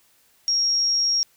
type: tone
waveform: sine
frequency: 5588 Hz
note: F8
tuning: in tune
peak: -18 dBFS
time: 0.48-1.23 s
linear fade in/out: 0 ms
effects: white hiss -60 dBFS RMS until 1.36 s